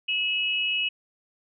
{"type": "tone pair together", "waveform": "sine", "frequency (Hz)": [2589, 2917], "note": ["E7", "F#7"], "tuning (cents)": [-32, -25], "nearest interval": "major second", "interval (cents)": 207, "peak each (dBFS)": -26, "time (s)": [0.08, 0.89], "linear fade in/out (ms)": 10, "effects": []}